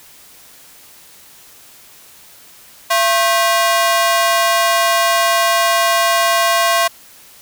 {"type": "ring-modulated tone", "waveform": "sawtooth", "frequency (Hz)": 880, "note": "A5", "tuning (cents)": 0, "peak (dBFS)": -5, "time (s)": [2.9, 6.88], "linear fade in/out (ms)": 10, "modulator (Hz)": 201, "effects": ["white hiss -43 dBFS RMS until 7.41 s"]}